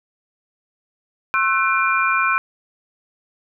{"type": "tone cluster", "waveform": "sine", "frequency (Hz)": [1074, 1329, 1504, 2395], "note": ["C6", "E6", "F#6", "D7"], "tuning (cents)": [45, 14, 28, 33], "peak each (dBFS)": -21, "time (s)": [1.34, 2.38], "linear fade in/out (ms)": 0, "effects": []}